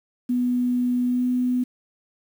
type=tone with pitch glide; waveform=sine; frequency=246.9 to 249.5 Hz; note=B3 to B3; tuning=0 to +18 cents; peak=-19 dBFS; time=0.29-1.64 s; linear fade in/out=10 ms; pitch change=+18 cents; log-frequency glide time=1.06-1.26 s; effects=8-bit